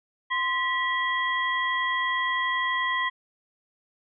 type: tone cluster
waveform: sine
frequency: 1037 / 1948 / 3258 Hz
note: C6 / B6 / G#7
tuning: -16 / -24 / -34 cents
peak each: -27 / -26 / -34 dBFS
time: 0.3-3.1 s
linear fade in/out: 20 ms
effects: none